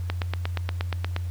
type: click train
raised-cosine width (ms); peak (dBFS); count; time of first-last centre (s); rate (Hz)
0.3; -12; 10; 0.1-1.164; 8.46
effects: added 88 Hz sine -27 dBFS peak until 1.3 s + pink hiss -52 dBFS RMS until 1.3 s